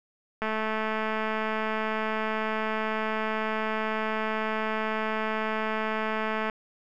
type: click train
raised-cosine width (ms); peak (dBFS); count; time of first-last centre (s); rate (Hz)
0.5; -15; 1326; 0.42-6.498; 218
effects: none